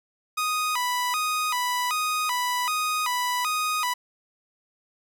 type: tone with vibrato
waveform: sawtooth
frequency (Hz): 1108.7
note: C#6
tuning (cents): 0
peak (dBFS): -20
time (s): 0.37-3.94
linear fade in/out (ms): 10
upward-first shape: square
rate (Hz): 1.3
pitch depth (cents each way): 200
effects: none